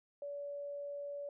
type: tone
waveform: sine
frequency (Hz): 572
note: D5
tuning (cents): -46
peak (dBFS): -40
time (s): 0.22-1.29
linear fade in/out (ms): 2
effects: none